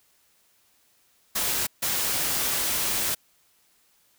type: noise bursts at uneven times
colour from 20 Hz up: white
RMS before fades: -26 dBFS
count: 2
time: 1.35-1.67 / 1.82-3.15 s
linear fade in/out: 10 ms
effects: white hiss -64 dBFS RMS until 4.18 s